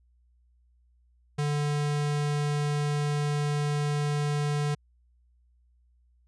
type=tone; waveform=square; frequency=146.83 Hz; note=D3; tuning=in tune; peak=-26 dBFS; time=1.38-4.75 s; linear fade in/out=10 ms; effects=added 60 Hz sine -61 dBFS peak until 6.27 s + resampled to 22050 Hz